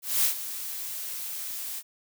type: noise with ADSR envelope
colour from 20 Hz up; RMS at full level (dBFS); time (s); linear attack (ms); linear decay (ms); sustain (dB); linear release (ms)
blue; -22; 0.02-1.83; 220; 100; -13; 53
effects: none